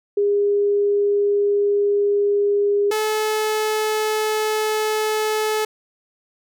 sine / sawtooth tone pair in turn, 407 / 431.2 Hz, G#4 / A4, -35 / -35 cents, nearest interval minor second, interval 100 cents, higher second, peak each -15 dBFS, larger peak neither, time 0.17-2.91 / 2.91-5.65 s, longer neither, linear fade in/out 5 ms, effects none

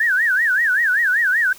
sine tone with vibrato, 1673 Hz, G#6, 12 cents sharp, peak -14 dBFS, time 0-1.53 s, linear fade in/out 5 ms, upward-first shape sine, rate 5.2 Hz, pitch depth 230 cents each way, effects white hiss -43 dBFS RMS until 1.58 s

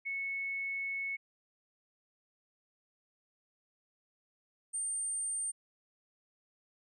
sine tone pair in turn, 2203 / 8789 Hz, C#7 / C#9, -11 / -16 cents, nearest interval 2 octaves, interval 2395 cents, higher second, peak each -34 / -33 dBFS, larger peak second, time 0.05-1.17 / 4.73-5.52 s, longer first, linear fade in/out 20 ms, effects none

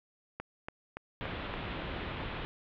click train, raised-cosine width 0.5 ms, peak -23 dBFS, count 5, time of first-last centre 0.4-1.54 s, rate 3.51 Hz
pink low-pass noise, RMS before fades -39 dBFS, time 1.21-2.45 s, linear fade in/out 0 ms, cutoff 3600 Hz, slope 48 dB/octave
effects none

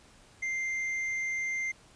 triangle tone with hard clipping, 2093 Hz, C7, in tune, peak -31 dBFS, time 0.42-1.72 s, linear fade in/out 10 ms, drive 7 dB, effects pink hiss -58 dBFS RMS until 1.95 s + resampled to 22050 Hz

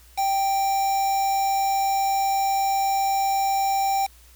triangle tone with quantisation, 784 Hz, G5, in tune, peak -18 dBFS, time 0.17-4.07 s, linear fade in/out 20 ms, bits 5, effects added 60 Hz sine -50 dBFS peak until 4.35 s + white hiss -54 dBFS RMS until 4.35 s

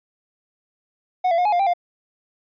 triangle tone with pitch steps, 734 / 675 / 717 / 838 / 703 / 787 / 702 Hz, F#5 / E5 / F5 / G#5 / F5 / G5 / F5, -14 / +41 / +45 / +15 / +11 / +7 / +9 cents, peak -14 dBFS, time 1.24-1.737 s, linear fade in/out 10 ms, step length 71 ms, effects resampled to 11025 Hz

